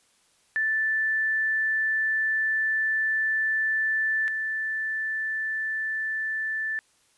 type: tone pair in turn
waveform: sine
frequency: 1760 / 1760 Hz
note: A6 / A6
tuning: 0 / 0 cents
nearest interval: unison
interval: 0 cents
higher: neither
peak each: -22 / -26 dBFS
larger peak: first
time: 0.56-4.28 / 4.28-6.79 s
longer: first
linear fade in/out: 0 ms
effects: white hiss -64 dBFS RMS until 7.17 s + resampled to 24000 Hz